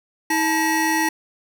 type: tone cluster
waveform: square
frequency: 320.3 / 873 / 1904 Hz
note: E4 / A5 / A#6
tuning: -50 / -14 / +36 cents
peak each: -23 dBFS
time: 0.3-1.09 s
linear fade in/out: 5 ms
effects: none